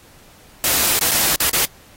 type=noise with dropouts; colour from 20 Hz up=white; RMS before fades=-17 dBFS; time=0.64-1.65 s; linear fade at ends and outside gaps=0 ms; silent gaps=0.991-1.012 / 1.111-1.115 / 1.359-1.403 / 1.495-1.532 s; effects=pink hiss -48 dBFS RMS until 1.96 s + AAC 48 kbps